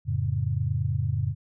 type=chord; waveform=sine; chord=F augmented; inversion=none; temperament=equal with one note detuned; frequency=88.94 / 110 / 138.59 Hz; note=F2 / A2 / C#3; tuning=+32 / 0 / 0 cents; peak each=-29 / -27 / -28 dBFS; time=0.05-1.35 s; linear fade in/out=50 ms; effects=none

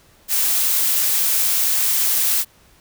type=noise; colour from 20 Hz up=blue; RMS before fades=-18 dBFS; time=0.28-2.45 s; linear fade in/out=50 ms; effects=pink hiss -53 dBFS RMS until 2.8 s

